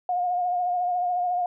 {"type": "tone with vibrato", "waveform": "sine", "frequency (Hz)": 716, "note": "F5", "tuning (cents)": 43, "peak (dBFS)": -22, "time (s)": [0.09, 1.46], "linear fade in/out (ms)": 2, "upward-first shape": "triangle", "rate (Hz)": 14, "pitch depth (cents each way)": 39, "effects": []}